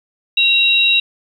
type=tone pair together; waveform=sine; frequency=2744 / 3833 Hz; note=F7 / A#7; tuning=-31 / +47 cents; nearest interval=tritone; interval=578 cents; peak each=-13 dBFS; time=0.37-1 s; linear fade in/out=5 ms; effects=8-bit